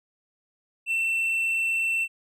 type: tone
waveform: triangle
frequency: 2688 Hz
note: E7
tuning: 33 cents sharp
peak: -21 dBFS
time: 0.86-2.08 s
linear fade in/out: 50 ms
effects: none

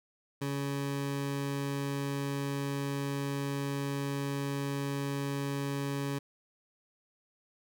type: tone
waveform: 20% pulse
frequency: 140 Hz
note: C#3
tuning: 18 cents sharp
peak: -27 dBFS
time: 0.41-6.19 s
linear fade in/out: 10 ms
effects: none

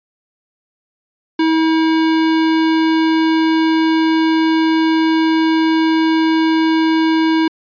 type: tone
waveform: square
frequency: 321.2 Hz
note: E4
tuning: 45 cents flat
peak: -12 dBFS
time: 1.39-7.48 s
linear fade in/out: 5 ms
effects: resampled to 11025 Hz

